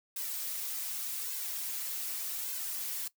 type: noise with flanger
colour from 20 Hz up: blue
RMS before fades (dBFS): -37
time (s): 0.16-3.08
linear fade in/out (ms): 5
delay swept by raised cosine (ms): 1.9 to 6.2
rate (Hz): 0.85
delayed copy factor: +0.85
effects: noise-tail reverb RT60 0.1 s tail -18 dB re dry